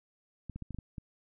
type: clicks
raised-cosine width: 5 ms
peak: -28 dBFS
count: 7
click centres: 0.497 / 0.56 / 0.623 / 0.707 / 0.746 / 0.787 / 0.982 s
effects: none